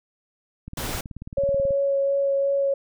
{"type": "click train", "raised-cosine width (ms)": 5, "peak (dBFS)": -23, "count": 20, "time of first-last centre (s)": [0.68, 1.707], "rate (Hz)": 18.5}
{"type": "noise", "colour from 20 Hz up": "pink", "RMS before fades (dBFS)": -30, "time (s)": [0.77, 1.01], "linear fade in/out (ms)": 5}
{"type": "tone with vibrato", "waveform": "sine", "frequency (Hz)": 554.4, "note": "C#5", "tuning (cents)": 0, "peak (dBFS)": -19, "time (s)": [1.37, 2.74], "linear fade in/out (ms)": 5, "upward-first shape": "sine", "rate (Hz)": 2.8, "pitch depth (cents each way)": 9}
{"effects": []}